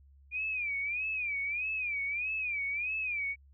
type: tone with vibrato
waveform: sine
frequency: 2407 Hz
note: D7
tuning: 42 cents sharp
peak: -31 dBFS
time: 0.31-3.36 s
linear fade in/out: 50 ms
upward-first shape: sine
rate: 1.6 Hz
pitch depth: 140 cents each way
effects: added 69 Hz sine -56 dBFS peak until 3.53 s